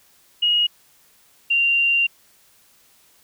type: tone pair in turn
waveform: sine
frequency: 2883 / 2773 Hz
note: F#7 / F7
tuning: -46 / -13 cents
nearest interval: minor second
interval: 67 cents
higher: first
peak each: -15 dBFS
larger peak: neither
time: 0.42-0.67 / 1.5-2.07 s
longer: second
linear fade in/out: 10 ms
effects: white hiss -56 dBFS RMS until 3.23 s